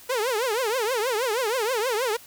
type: tone with vibrato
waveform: sawtooth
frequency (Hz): 470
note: A#4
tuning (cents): +14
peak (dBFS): -19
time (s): 0.09-2.17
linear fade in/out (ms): 10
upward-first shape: triangle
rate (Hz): 6.3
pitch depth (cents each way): 260
effects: white hiss -48 dBFS RMS until 2.26 s